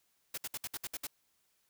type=noise bursts; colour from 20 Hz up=white; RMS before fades=-39 dBFS; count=8; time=0.34-1.07 s; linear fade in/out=5 ms; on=37 ms; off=62 ms; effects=white hiss -75 dBFS RMS until 1.69 s

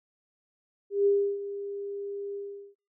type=tone with ADSR envelope; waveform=sine; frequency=401.8 Hz; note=G4; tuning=43 cents sharp; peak=-19 dBFS; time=0.9-2.75 s; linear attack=160 ms; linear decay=320 ms; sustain=-14 dB; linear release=400 ms; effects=noise-tail reverb RT60 0.3 s tail -22 dB re dry

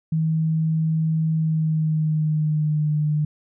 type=tone with pitch glide; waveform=sine; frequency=159.5 to 150.98 Hz; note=D#3 to D3; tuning=+43 to +48 cents; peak=-18 dBFS; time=0.12-3.25 s; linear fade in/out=5 ms; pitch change=-95 cents; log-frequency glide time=1.34-2.93 s; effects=none

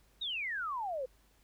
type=exponential sweep; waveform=sine; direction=down; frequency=3860 to 493.9 Hz; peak=-34 dBFS; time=0.21-1.06 s; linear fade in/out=10 ms; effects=added 50 Hz sine -66 dBFS peak until 1.43 s + pink hiss -69 dBFS RMS until 1.43 s

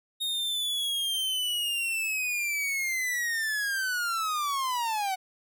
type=linear sweep; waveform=45% pulse; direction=down; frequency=3729 to 740 Hz; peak=-27 dBFS; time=0.2-5.16 s; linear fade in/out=20 ms; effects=none

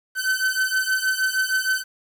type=beating tone pair; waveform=45% pulse; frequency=1524 / 1530.4 Hz; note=G6 / G6; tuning=-49 / -42 cents; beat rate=6.4 Hz; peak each=-23 dBFS; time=0.15-1.84 s; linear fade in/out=50 ms; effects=9-bit

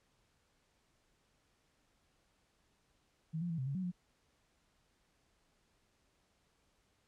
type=tone with pitch steps; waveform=sine; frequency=160.1 / 174.2 / 165.2 / 130.4 / 138.7 / 186.5 / 178.4 Hz; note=D#3 / F3 / E3 / C3 / C#3 / F#3 / F3; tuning=+50 / -4 / +4 / -5 / +1 / +14 / +37 cents; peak=-35 dBFS; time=3.33-3.918 s; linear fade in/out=20 ms; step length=84 ms; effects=pink hiss -75 dBFS RMS until 7.07 s + low-pass 9000 Hz 12 dB/octave

